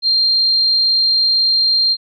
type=tone; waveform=sine; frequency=4186 Hz; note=C8; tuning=in tune; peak=-11 dBFS; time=0.02-1.97 s; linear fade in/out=50 ms; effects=none